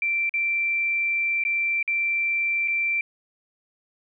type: tone with dropouts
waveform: sine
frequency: 2349 Hz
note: D7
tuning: in tune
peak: -21 dBFS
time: 0.02-3.01 s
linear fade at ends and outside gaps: 2 ms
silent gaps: 0.294-0.339 / 1.438-1.45 / 1.828-1.877 / 2.677-2.681 s
effects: none